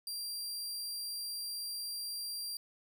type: tone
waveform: sawtooth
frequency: 4739 Hz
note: D8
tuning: 15 cents sharp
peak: -35 dBFS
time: 0.07-2.57 s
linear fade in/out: 2 ms
effects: none